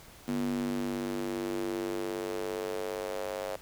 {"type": "tone with high-pass filter sweep", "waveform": "square", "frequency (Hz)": 48.73, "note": "G1", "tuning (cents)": -10, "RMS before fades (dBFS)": -34, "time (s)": [0.28, 3.56], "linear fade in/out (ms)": 0, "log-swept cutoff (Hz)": [230, 560], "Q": 4.1, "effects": ["pink hiss -53 dBFS RMS until 3.61 s"]}